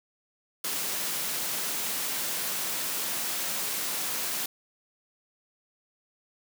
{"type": "high-pass noise", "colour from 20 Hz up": "white", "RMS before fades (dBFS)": -31, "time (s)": [0.64, 4.46], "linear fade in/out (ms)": 5, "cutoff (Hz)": 140, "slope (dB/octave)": 24, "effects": []}